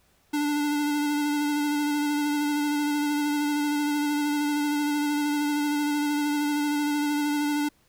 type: tone with vibrato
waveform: square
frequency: 293.7 Hz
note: D4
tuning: in tune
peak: -24 dBFS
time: 0.33-7.69 s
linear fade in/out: 10 ms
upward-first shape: sine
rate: 13 Hz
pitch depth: 20 cents each way
effects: pink hiss -64 dBFS RMS until 7.88 s